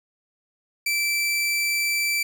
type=tone; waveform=sawtooth; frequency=2331 Hz; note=D7; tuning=14 cents flat; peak=-18 dBFS; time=0.86-2.23 s; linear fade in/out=5 ms; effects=none